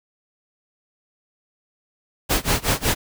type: noise with tremolo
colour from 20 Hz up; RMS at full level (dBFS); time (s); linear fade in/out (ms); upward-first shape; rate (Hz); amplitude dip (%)
pink; -18; 2.29-2.95; 20; sine; 5.4; 95
effects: none